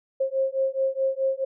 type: beating tone pair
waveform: sine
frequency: 532 / 536.7 Hz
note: C5 / C5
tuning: +29 / +44 cents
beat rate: 4.7 Hz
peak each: -25 dBFS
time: 0.2-1.45 s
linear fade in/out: 10 ms
effects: none